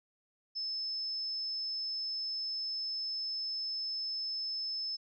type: tone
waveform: sine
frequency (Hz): 5240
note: E8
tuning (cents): -11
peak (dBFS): -34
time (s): 0.55-4.97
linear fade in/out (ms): 20
effects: none